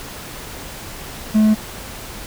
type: tone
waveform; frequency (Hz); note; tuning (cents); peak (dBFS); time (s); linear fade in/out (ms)
triangle; 215.3; A3; -37; -8; 1.34-1.55; 20
effects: pink hiss -33 dBFS RMS until 2.26 s